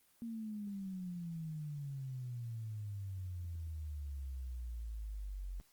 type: exponential sweep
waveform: sine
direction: down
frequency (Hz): 233.6 to 44.56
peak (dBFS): -40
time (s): 0.22-5.6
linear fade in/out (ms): 0
effects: white hiss -70 dBFS RMS until 5.72 s + Opus 24 kbps